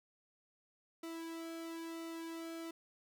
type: tone with flanger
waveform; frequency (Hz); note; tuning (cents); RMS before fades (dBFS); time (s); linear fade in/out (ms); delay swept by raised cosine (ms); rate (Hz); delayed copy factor
sawtooth; 329.6; E4; 0; -45; 1.03-2.71; 5; 1.2 to 1.97; 1; -0.75
effects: none